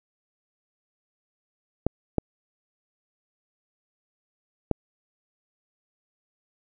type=clicks; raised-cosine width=2 ms; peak=-8 dBFS; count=3; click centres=1.866 / 2.183 / 4.713 s; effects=none